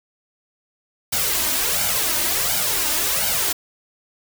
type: noise with flanger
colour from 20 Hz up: white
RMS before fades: -21 dBFS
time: 1.12-3.53 s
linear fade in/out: 10 ms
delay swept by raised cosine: 1.3 to 3.3 ms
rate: 1.4 Hz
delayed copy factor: +0.7
effects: none